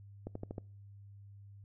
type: accelerating click train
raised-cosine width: 2 ms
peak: -27 dBFS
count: 5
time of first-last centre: 0.27-0.582 s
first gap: 84 ms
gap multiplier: 0.95
effects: noise-tail reverb RT60 0.5 s tail -25 dB re dry + added 100 Hz sine -51 dBFS peak until 1.64 s